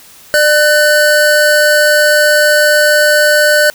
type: tone pair together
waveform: square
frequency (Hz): 597.4 / 1504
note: D5 / F#6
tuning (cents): +29 / +28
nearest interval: octave + major third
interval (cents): 1599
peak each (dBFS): -10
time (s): 0.34-3.7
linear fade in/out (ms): 0
effects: white hiss -39 dBFS RMS until 3.74 s